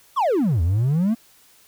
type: exponential two-way sweep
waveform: triangle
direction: down then up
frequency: 1200 to 78.9 to 237.6 Hz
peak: -14 dBFS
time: 0.16-1.15 s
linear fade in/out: 20 ms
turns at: 0.62 s
effects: tanh soft clip ceiling -10 dBFS + white hiss -54 dBFS RMS until 1.67 s